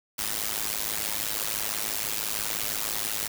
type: noise with amplitude modulation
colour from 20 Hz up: white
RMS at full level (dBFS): -26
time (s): 0.18-3.28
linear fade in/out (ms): 10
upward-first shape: sine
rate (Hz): 106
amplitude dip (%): 95
effects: none

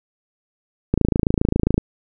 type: click train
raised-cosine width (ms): 3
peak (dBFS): -3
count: 24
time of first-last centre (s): 0.94-1.779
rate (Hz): 27.4
effects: none

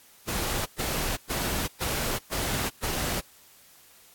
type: noise bursts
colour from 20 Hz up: pink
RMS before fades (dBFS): -29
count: 6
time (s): 0.27-3.21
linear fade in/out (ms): 20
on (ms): 390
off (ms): 120
effects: white hiss -55 dBFS RMS until 4.14 s + AAC 64 kbps

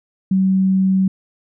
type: tone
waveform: sine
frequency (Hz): 190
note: F#3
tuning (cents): +46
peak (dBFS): -12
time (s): 0.31-1.08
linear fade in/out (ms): 5
effects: none

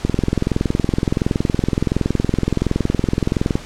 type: click train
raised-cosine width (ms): 3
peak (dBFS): -3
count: 76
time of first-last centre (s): 0.05-3.555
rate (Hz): 21.4
effects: pink hiss -36 dBFS RMS until 3.65 s + low-pass 7000 Hz 12 dB/octave

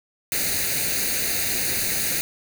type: noise with comb filter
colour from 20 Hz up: white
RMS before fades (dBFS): -24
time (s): 0.32-2.21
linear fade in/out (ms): 0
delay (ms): 0.46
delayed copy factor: +0.75
effects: none

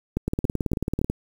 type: two click trains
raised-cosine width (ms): 3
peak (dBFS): -10 / -11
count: 4 / 16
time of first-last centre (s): 0.17-1.015 / 0.28-1.1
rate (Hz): 3.55 / 18.3
effects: 7-bit

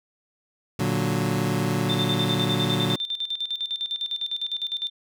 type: chord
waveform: 25% pulse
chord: Bb augmented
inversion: none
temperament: equal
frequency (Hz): 116.54 / 146.83 / 185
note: Bb2 / D3 / F#3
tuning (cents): 0 / 0 / 0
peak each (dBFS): -23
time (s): 0.79-2.96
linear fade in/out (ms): 5
type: tone with tremolo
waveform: sine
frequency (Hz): 3578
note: A7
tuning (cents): +28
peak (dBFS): -24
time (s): 1.89-4.9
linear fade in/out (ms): 10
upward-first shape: square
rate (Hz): 9.9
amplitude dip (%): 75
effects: none

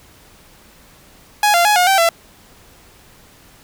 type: tone with pitch steps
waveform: sawtooth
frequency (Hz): 834 / 692 / 838 / 718 / 775 / 672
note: G#5 / F5 / G#5 / F5 / G5 / E5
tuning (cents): +7 / -16 / +15 / +48 / -20 / +33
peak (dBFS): -7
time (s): 1.43-2.09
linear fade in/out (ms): 2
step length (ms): 110
effects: pink hiss -47 dBFS RMS until 3.63 s

